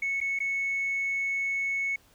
sine tone with dropouts, 2206 Hz, C#7, 9 cents flat, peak -25 dBFS, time 0.02-1.96 s, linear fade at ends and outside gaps 5 ms, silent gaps 0.204-0.212 / 0.39-0.402 s, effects tanh soft clip ceiling -23 dBFS + pink hiss -61 dBFS RMS until 2.14 s

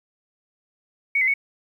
sine tone with pitch steps, 2233 / 2051 / 2217 Hz, C#7 / C7 / C#7, +12 / -35 / 0 cents, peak -17 dBFS, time 1.15-1.339 s, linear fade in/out 5 ms, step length 63 ms, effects 9-bit

